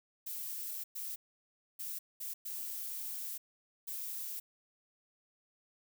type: noise bursts at uneven times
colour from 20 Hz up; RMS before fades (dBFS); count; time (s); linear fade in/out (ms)
violet; -41; 6; 0.26-0.84 / 0.95-1.16 / 1.79-1.99 / 2.2-2.34 / 2.45-3.38 / 3.87-4.4; 10
effects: none